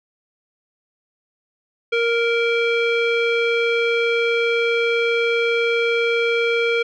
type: tone with low-pass filter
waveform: square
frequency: 466.2 Hz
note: A#4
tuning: in tune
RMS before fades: -19 dBFS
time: 1.92-6.83 s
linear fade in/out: 10 ms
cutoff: 2700 Hz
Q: 5.1
effects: none